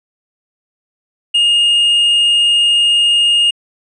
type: tone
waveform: triangle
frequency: 2843 Hz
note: F7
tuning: 30 cents sharp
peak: -7 dBFS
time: 1.34-3.51 s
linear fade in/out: 10 ms
effects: resampled to 22050 Hz